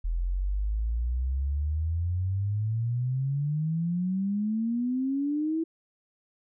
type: exponential sweep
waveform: sine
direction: up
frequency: 40.8 to 329.6 Hz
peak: -25 dBFS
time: 0.04-5.64 s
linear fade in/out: 10 ms
effects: none